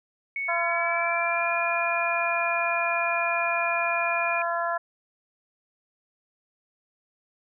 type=tone with pitch glide; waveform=sine; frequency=2217 to 2418 Hz; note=C#7 to D7; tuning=0 to +50 cents; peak=-27 dBFS; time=0.36-4.42 s; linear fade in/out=2 ms; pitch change=+150 cents; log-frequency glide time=0.47-1.52 s
type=harmonic tone; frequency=340.3 Hz; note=F4; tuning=45 cents flat; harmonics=2 / 3 / 4 / 5; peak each=-28 / -30 / -31 / -32 dBFS; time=0.48-4.78 s; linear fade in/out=10 ms
effects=none